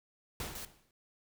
pink noise with exponential decay, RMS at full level -36 dBFS, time 0.4-0.91 s, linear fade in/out 2 ms, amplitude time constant 110 ms
white noise, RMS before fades -44 dBFS, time 0.55-0.65 s, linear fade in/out 2 ms
effects none

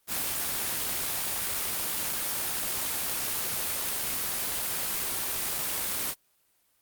white noise with amplitude modulation, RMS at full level -29 dBFS, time 0.07-6.15 s, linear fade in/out 50 ms, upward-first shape sine, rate 64.5 Hz, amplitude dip 25%, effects white hiss -69 dBFS RMS until 6.81 s + Opus 24 kbps

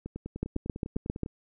two click trains, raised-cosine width 3 ms, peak -16 / -24 dBFS, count 7 / 13, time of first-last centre 0.43-1.233 / 0.06-1.261 s, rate 7.47 / 9.99 Hz, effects none

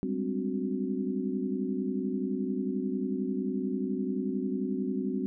sine tone cluster, 195 / 206.3 / 259.3 / 290 / 370.5 Hz, G3 / G#3 / C4 / D4 / F#4, -9 / -11 / -15 / -22 / +2 cents, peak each -34 / -36 / -32 / -40 / -36 dBFS, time 0.03-5.26 s, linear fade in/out 0 ms, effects none

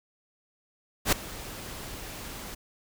pink noise with ADSR envelope, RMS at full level -20 dBFS, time 1.05-2.55 s, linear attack 75 ms, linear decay 4 ms, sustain -20 dB, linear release 9 ms, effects none

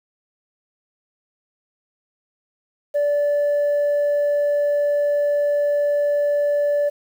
sine tone, 581 Hz, D5, 19 cents flat, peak -14 dBFS, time 2.94-6.9 s, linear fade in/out 20 ms, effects tanh soft clip ceiling -15 dBFS + 8-bit

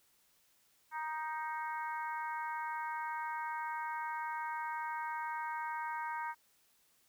harmonic tone with a mistuned harmonic, 312.7 Hz, D#4, 9 cents sharp, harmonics 3 / 4 / 5 / 6 / 7, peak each -38 / -46 / -44 / -50 / -50 dBFS, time 0.91-6.35 s, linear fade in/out 50 ms, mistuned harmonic 4, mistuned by -22 cents, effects white hiss -71 dBFS RMS until 7.08 s

